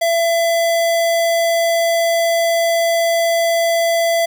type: tone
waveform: square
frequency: 671 Hz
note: E5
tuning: 31 cents sharp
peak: -14 dBFS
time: 0.01-4.26 s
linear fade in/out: 10 ms
effects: none